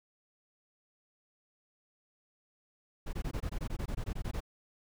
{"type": "noise bursts", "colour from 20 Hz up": "brown", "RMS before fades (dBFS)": -35, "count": 15, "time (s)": [3.06, 4.405], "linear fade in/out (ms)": 10, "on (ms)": 71, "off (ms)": 20, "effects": []}